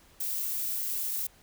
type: noise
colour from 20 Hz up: violet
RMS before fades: -32 dBFS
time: 0.2-1.27 s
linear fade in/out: 5 ms
effects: pink hiss -59 dBFS RMS until 1.42 s